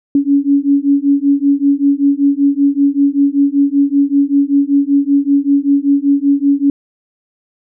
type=beating tone pair; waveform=sine; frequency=278.8 / 284 Hz; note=C#4 / C#4; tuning=+10 / +42 cents; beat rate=5.2 Hz; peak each=-12 dBFS; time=0.15-6.7 s; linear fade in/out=2 ms; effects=none